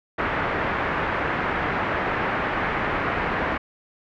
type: low-pass noise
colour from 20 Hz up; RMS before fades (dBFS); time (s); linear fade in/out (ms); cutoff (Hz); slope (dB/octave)
white; -25; 0.18-3.58; 10; 1900; 24
effects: none